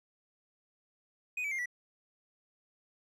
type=tone with pitch steps; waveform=triangle; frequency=2489 / 2296 / 2117 / 1952.8 Hz; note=D#7 / D7 / C7 / B6; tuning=0 / -40 / +20 / -20 cents; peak=-31 dBFS; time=1.37-1.658 s; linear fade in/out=5 ms; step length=72 ms; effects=none